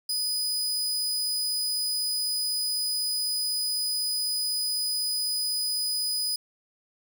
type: tone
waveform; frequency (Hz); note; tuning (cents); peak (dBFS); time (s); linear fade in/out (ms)
sawtooth; 4978; D#8; 0; -23; 0.09-6.36; 5
effects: none